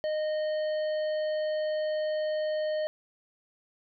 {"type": "harmonic tone with a mistuned harmonic", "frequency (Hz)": 616, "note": "D#5", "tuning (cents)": -17, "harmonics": [1, 3, 5, 7], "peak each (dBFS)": [-27, -43, -47, -48], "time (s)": [0.04, 2.87], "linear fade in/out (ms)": 0, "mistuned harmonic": 7, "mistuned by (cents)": 19, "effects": []}